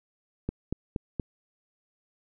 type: click train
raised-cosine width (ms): 3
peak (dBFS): -16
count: 4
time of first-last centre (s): 0.49-1.198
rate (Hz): 4.24
effects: none